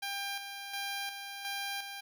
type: tone with tremolo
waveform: 10% pulse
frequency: 797 Hz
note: G5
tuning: 28 cents sharp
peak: -27 dBFS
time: 0.02-2.01 s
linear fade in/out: 10 ms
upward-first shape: square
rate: 1.4 Hz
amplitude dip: 50%
effects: none